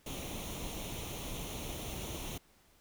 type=noise with comb filter; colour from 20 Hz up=pink; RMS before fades=-41 dBFS; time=0.06-2.38 s; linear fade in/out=5 ms; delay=0.31 ms; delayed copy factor=+0.65; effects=pink hiss -66 dBFS RMS until 2.8 s